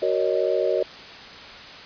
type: chord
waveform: sine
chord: D# minor seventh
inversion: first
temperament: just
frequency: 373.4 / 466.7 / 560 / 622.3 Hz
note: F#4 / A#4 / C#5 / D#5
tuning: +16 / +2 / +18 / 0 cents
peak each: -25 dBFS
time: 0.02-0.83 s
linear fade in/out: 5 ms
effects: white hiss -40 dBFS RMS until 1.85 s + resampled to 11025 Hz